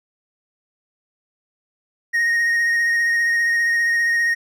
triangle tone with vibrato, 1864.7 Hz, A#6, in tune, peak -14 dBFS, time 2.13-4.35 s, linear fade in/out 20 ms, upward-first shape sine, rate 15 Hz, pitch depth 15 cents each way, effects none

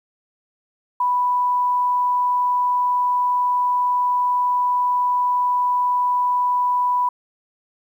sine tone, 987.8 Hz, B5, in tune, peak -16 dBFS, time 1-7.09 s, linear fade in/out 5 ms, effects 9-bit

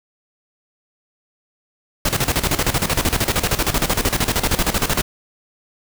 pink noise with tremolo, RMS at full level -17 dBFS, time 2.05-5.02 s, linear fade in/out 5 ms, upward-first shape square, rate 13 Hz, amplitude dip 75%, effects none

